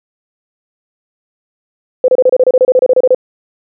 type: tone bursts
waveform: sine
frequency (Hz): 510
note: C5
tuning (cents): -44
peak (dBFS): -4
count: 16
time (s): 2.04-3.147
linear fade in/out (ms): 2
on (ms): 42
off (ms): 29
effects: none

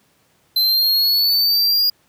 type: exponential sweep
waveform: square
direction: up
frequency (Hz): 4068 to 4859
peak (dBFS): -14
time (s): 0.56-1.9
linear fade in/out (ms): 5
effects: pink hiss -59 dBFS RMS until 2.08 s + high-pass 100 Hz 12 dB/octave

